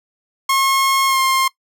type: tone with pitch glide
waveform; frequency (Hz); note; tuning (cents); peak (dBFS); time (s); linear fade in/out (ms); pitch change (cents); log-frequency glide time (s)
sawtooth; 1080 to 1061.4; C#6 to C6; -45 to +24; -10; 0.49-1.48; 5; -31; 1.07-1.19
effects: noise-tail reverb RT60 0.1 s tail -21 dB re dry